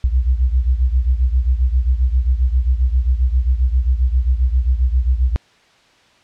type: beating tone pair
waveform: sine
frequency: 60.6 / 68.1 Hz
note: B1 / C#2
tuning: -32 / -30 cents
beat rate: 7.5 Hz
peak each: -14 / -18 dBFS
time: 0.04-5.36 s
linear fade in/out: 0 ms
effects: white hiss -52 dBFS RMS until 6.23 s + low-pass 4000 Hz 12 dB/octave